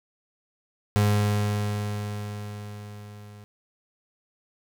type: tone with level ramp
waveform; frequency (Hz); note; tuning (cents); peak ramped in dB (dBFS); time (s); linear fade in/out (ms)
35% pulse; 103.83; G#2; 0; -16 to -42; 0.96-3.44; 0
effects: none